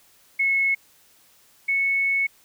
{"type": "tone pair in turn", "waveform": "sine", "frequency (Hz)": [2188, 2206], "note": ["C#7", "C#7"], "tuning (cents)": [-23, -9], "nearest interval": "unison", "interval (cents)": 14, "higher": "second", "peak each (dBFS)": [-18, -19], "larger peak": "first", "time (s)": [[0.39, 0.75], [1.68, 2.27]], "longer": "second", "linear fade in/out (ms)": 10, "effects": ["white hiss -57 dBFS RMS until 2.44 s"]}